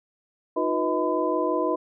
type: tone cluster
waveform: sine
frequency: 313.1 / 359 / 490.1 / 635 / 1009 Hz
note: D#4 / F4 / B4 / D#5 / B5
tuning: +11 / +48 / -13 / +35 / +37 cents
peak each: -28 dBFS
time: 0.56-1.76 s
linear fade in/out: 10 ms
effects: none